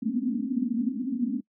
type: band-pass noise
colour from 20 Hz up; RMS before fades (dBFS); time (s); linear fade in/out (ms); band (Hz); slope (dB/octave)
pink; -28; 0.02-1.41; 10; 220 to 270; 96
effects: noise-tail reverb RT60 0.1 s tail -23 dB re dry